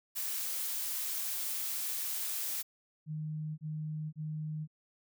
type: noise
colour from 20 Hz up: blue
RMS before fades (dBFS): -36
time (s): 0.15-2.63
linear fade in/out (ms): 20
type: tone bursts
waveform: sine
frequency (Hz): 154.3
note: D#3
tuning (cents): -14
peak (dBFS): -35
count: 3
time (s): 3.06-4.676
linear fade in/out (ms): 50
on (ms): 520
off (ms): 28
effects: none